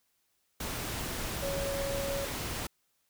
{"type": "tone in noise", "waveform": "sine", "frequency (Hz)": 555, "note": "C#5", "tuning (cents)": 2, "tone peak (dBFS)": -33, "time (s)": [1.42, 2.25], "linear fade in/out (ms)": 5, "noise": "pink", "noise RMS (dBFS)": -36, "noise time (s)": [0.6, 2.67], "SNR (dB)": 0, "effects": ["white hiss -75 dBFS RMS until 3.09 s"]}